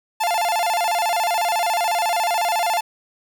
45% pulse tone with vibrato, 782 Hz, G5, 4 cents flat, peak -18 dBFS, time 0.2-2.81 s, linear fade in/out 10 ms, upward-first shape square, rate 14 Hz, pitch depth 200 cents each way, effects none

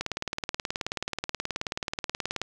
click train, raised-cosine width 0.2 ms, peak -12 dBFS, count 46, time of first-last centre 0.01-2.416 s, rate 18.7 Hz, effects none

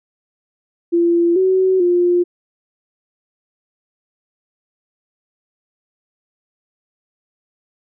sine tone with pitch steps, 341.8 / 375.8 / 352.5 Hz, F4 / F#4 / F4, -37 / +27 / +16 cents, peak -11 dBFS, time 0.92-2.24 s, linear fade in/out 20 ms, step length 440 ms, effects none

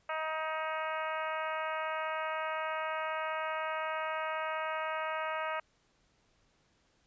harmonic tone, 315.2 Hz, D#4, 23 cents sharp, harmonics 2 / 3 / 4 / 5 / 6 / 7 / 8 / 9, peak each -38 / -39 / -38 / -42 / -45 / -45 / -47 / -51 dBFS, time 0.09-5.6 s, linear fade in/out 5 ms, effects pink hiss -71 dBFS RMS until 7.06 s + resampled to 16000 Hz

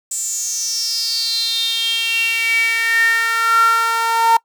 sawtooth tone with high-pass filter sweep, 456.9 Hz, A#4, 35 cents flat, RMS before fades -17 dBFS, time 0.11-4.37 s, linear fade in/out 5 ms, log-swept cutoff 7700 to 940 Hz, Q 9, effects noise-tail reverb RT60 0.1 s tail -23 dB re dry

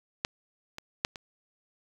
clicks, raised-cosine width 0.2 ms, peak -10 / -21 / -8 / -23 dBFS, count 4, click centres 0.249 / 0.784 / 1.049 / 1.158 s, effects 7-bit

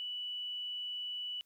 sine tone, 2960 Hz, F#7, in tune, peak -37 dBFS, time 0-1.41 s, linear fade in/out 0 ms, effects white hiss -75 dBFS RMS until 1.45 s

